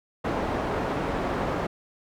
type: low-pass noise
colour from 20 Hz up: white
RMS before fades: -28 dBFS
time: 0.24-1.67 s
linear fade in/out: 10 ms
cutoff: 820 Hz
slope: 12 dB/octave
effects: none